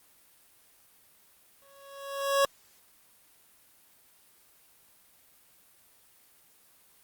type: tone with exponential growth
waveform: 25% pulse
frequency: 554.4 Hz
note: C#5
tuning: in tune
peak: -16 dBFS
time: 1.62-2.45 s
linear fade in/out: 1 ms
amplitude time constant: 180 ms
effects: white hiss -61 dBFS RMS until 7.03 s + Opus 32 kbps